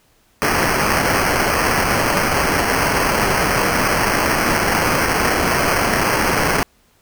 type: noise with sample-and-hold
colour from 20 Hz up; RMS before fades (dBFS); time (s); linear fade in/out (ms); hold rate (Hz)
violet; -17; 0.42-6.63; 0; 3675
effects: pink hiss -57 dBFS RMS until 7.01 s